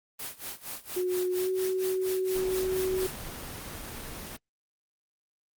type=noise with tremolo; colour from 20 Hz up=white; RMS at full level=-36 dBFS; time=0.19-3.17 s; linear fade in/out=5 ms; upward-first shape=sine; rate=4.3 Hz; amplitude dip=90%
type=tone with pitch glide; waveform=sine; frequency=364.4 to 374.2 Hz; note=F#4 to F#4; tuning=-26 to +20 cents; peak=-26 dBFS; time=0.96-3.07 s; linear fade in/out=10 ms; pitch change=+46 cents; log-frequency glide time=1.35-1.51 s
type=noise; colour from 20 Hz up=pink; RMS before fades=-39 dBFS; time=2.35-4.37 s; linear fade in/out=10 ms
effects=Opus 24 kbps